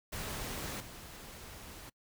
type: noise with level steps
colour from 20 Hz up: pink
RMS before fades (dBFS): -40 / -49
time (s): 0.12-1.9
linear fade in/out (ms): 10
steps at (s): 0.8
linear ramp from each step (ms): 5
effects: noise-tail reverb RT60 0.1 s tail -25 dB re dry